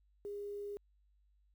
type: tone with quantisation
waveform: sine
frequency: 407.9 Hz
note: G#4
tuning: 31 cents flat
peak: -40 dBFS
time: 0.25-0.77 s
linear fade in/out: 0 ms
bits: 11
effects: added 50 Hz sine -68 dBFS peak until 1.54 s